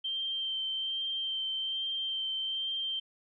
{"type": "tone with vibrato", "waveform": "sine", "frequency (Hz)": 3136, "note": "G7", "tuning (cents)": 0, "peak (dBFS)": -31, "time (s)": [0.04, 3], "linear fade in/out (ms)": 10, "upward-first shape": "sine", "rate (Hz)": 1.2, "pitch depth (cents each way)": 13, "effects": []}